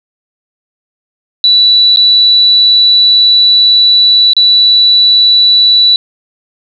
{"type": "tone with dropouts", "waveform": "sine", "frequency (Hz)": 3951, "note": "B7", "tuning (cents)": 0, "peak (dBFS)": -3, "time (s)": [1.44, 5.96], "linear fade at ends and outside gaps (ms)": 1, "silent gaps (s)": [[1.961, 1.971], [4.334, 4.366]], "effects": []}